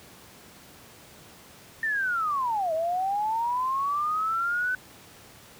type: linear two-way sweep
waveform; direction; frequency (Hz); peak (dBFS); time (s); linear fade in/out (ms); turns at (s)
sine; down then up; 1821 to 627 to 1516; -24; 1.83-4.75; 2; 2.73
effects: pink hiss -50 dBFS RMS until 5.59 s + high-pass 80 Hz 12 dB/octave